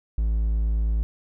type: tone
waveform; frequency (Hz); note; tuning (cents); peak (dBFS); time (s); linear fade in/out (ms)
triangle; 54.6; A1; -13; -18; 0.18-1.03; 0
effects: none